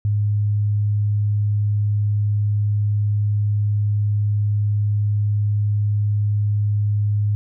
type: tone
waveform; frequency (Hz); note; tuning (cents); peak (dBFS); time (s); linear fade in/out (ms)
sine; 103.83; G#2; 0; -16; 0.05-7.35; 0
effects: none